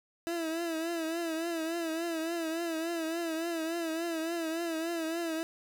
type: tone with vibrato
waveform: 30% pulse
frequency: 330 Hz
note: E4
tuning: 2 cents sharp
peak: -29 dBFS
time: 0.27-5.43 s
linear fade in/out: 0 ms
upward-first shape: triangle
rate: 3.5 Hz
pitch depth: 79 cents each way
effects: none